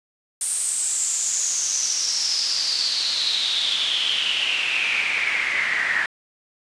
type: noise with band-pass filter sweep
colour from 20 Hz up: pink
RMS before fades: -23 dBFS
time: 0.41-6.06 s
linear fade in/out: 2 ms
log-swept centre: 9000 to 1800 Hz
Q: 7.6
effects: resampled to 22050 Hz